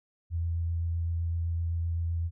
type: tone with vibrato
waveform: sine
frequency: 84 Hz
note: E2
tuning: 33 cents sharp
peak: -27 dBFS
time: 0.3-2.31 s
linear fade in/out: 50 ms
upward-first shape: sine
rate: 7.8 Hz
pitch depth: 12 cents each way
effects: none